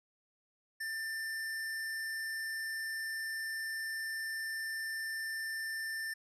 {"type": "tone", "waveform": "square", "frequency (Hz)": 1785, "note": "A6", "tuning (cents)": 24, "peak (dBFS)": -37, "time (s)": [0.8, 6.14], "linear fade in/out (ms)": 10, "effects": ["resampled to 32000 Hz"]}